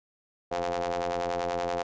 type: ring-modulated tone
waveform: sawtooth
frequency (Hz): 87.6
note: F2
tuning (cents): +6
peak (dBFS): -21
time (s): 0.51-1.83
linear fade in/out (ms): 10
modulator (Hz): 608
effects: resampled to 16000 Hz